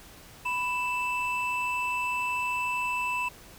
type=tone pair together; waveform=triangle; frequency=990 / 2643 Hz; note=B5 / E7; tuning=+4 / +4 cents; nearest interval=octave + perfect fourth; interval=1700 cents; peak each=-28 dBFS; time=0.45-3.29 s; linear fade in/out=10 ms; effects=pink hiss -50 dBFS RMS until 3.58 s